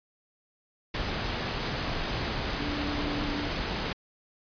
sine tone in noise, 291.2 Hz, D4, 15 cents flat, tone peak -33 dBFS, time 2.59-3.48 s, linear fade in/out 5 ms, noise pink, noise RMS -31 dBFS, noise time 0.94-3.93 s, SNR -5 dB, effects resampled to 11025 Hz

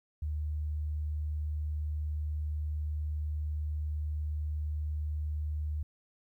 sine tone, 75.7 Hz, D#2, 47 cents flat, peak -31 dBFS, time 0.22-5.83 s, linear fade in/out 5 ms, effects 12-bit

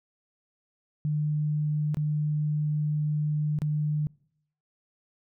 sine tone with dropouts, 150.5 Hz, D3, 43 cents sharp, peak -24 dBFS, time 1.05-4.07 s, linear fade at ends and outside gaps 0 ms, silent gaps 1.945-1.97 / 3.588-3.619 s, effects noise-tail reverb RT60 0.7 s tail -25 dB re dry

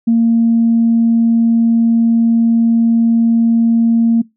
sine tone, 230 Hz, A#3, 23 cents flat, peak -7 dBFS, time 0.07-4.22 s, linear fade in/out 10 ms, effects noise-tail reverb RT60 0.2 s tail -23 dB re dry + tanh soft clip ceiling -3 dBFS

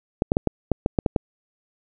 clicks, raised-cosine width 2 ms, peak -5 dBFS, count 9, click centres 0.221 / 0.319 / 0.369 / 0.473 / 0.717 / 0.861 / 0.988 / 1.062 / 1.162 s, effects none

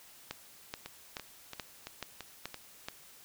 two click trains, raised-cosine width 0.2 ms, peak -20 / -24 dBFS, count 7 / 6, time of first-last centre 0.31-2.885 / 0.86-2.544 s, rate 2.33 / 2.97 Hz, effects white hiss -56 dBFS RMS until 3.24 s

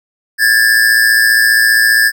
square tone pair together, 1638 / 1753 Hz, G#6 / A6, -24 / -7 cents, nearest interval minor second, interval 117 cents, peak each -11 dBFS, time 0.38-2.12 s, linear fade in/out 50 ms, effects none

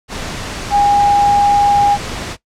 sine tone in noise, 814 Hz, G#5, 35 cents flat, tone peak -8 dBFS, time 0.7-1.98 s, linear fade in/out 50 ms, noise pink, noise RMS -24 dBFS, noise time 0.08-2.37 s, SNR +13 dB, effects noise-tail reverb RT60 0.1 s tail -17 dB re dry + low-pass 7000 Hz 12 dB/octave

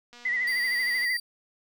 click train, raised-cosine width 0.2 ms, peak -32 dBFS, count 222, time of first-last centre 0.13-1.047 s, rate 241 Hz
sine tone with vibrato, 1975.5 Hz, B6, in tune, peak -24 dBFS, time 0.25-1.17 s, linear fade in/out 5 ms, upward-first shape sine, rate 13 Hz, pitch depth 62 cents each way
40% pulse tone, 4695 Hz, D8, 1 cent flat, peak -32 dBFS, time 0.47-1.2 s, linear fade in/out 5 ms
effects none

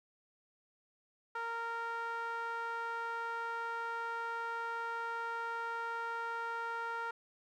sawtooth tone with band-pass filter, 462.6 Hz, A#4, 13 cents flat, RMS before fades -39 dBFS, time 1.35-7.11 s, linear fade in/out 5 ms, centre 1200 Hz, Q 5.3, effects none

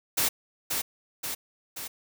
white noise with echo, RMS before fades -25 dBFS, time 0.17-0.29 s, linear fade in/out 10 ms, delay 530 ms, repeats 3, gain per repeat -4 dB, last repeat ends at 1.88 s, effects none

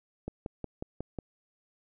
click train, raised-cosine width 2 ms, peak -22 dBFS, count 6, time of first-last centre 0.28-1.187 s, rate 5.51 Hz, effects none

